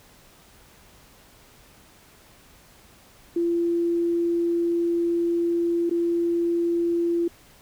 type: tone with dropouts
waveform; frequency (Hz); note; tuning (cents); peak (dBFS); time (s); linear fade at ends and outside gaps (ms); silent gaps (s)
sine; 341.2; F4; -40; -20; 3.36-7.28; 5; 5.896-5.91
effects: pink hiss -53 dBFS RMS until 7.61 s